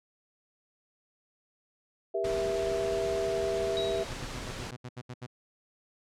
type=chord; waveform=sine; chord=E diminished; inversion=first; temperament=just; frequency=395.6 / 474.7 / 659.3 Hz; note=G4 / Bb4 / E5; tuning=+16 / +31 / 0 cents; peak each=-31 / -35 / -31 dBFS; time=2.14-4.04 s; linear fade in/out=10 ms
type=noise; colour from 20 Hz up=pink; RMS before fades=-39 dBFS; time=2.24-4.71 s; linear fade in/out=5 ms
type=tone with exponential decay; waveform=sine; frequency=3834 Hz; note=A#7; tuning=48 cents sharp; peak=-31 dBFS; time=3.77-4.28 s; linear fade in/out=0 ms; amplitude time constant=110 ms
type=tone bursts; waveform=sawtooth; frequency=124.2 Hz; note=B2; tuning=10 cents sharp; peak=-34 dBFS; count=10; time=4.09-5.266 s; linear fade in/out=10 ms; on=51 ms; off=74 ms
effects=low-pass 7000 Hz 12 dB/octave